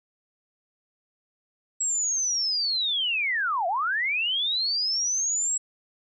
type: linear two-way sweep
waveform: sine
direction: down then up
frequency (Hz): 7750 to 654 to 7750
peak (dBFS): -23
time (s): 1.8-5.58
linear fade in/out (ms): 10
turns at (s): 3.67
effects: none